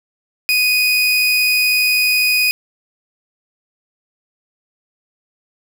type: tone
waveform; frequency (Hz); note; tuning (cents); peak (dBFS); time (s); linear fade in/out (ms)
30% pulse; 2489; D#7; 0; -10; 0.49-2.51; 0
effects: none